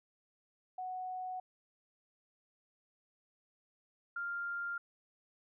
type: tone pair in turn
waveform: sine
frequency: 740 / 1396.9 Hz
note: F#5 / F6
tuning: 0 / 0 cents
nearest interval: major seventh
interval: 1100 cents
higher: second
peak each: -38 / -36 dBFS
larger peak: second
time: 0.78-1.4 / 4.16-4.78 s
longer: neither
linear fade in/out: 5 ms
effects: none

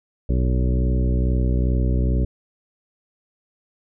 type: harmonic tone with a mistuned harmonic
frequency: 62.3 Hz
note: B1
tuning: 16 cents sharp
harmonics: 1 / 2 / 3 / 4 / 5 / 6 / 7 / 9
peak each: -18 / -24 / -28 / -30 / -32 / -34 / -35 / -37 dBFS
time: 0.29-2.25 s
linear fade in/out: 5 ms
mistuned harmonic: 1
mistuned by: -21 cents
effects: none

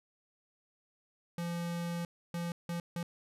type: tone bursts at uneven times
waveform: square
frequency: 171.4 Hz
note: F3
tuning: 32 cents flat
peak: -35 dBFS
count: 4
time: 1.38-2.05 / 2.34-2.52 / 2.69-2.8 / 2.96-3.03 s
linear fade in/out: 2 ms
effects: resampled to 32000 Hz

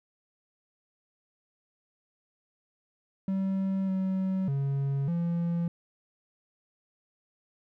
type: tone with pitch steps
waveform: triangle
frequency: 192.3 / 189.4 / 138.4 / 170.5 Hz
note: G3 / F#3 / C#3 / F3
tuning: -33 / +41 / -2 / -41 cents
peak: -24 dBFS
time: 3.28-5.68 s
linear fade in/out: 2 ms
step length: 600 ms
effects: none

